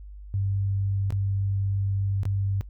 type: tone with dropouts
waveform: sine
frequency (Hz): 98.3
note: G2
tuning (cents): +5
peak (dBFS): -23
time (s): 0.34-2.61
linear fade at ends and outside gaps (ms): 0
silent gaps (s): 1.105-1.124 / 2.233-2.254
effects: noise-tail reverb RT60 0.1 s tail -21 dB re dry + added 50 Hz sine -39 dBFS peak until 2.69 s